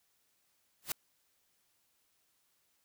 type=noise with exponential growth; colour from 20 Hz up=white; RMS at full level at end=-30 dBFS; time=0.82-0.92 s; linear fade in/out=2 ms; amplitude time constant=20 ms; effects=white hiss -75 dBFS RMS until 2.84 s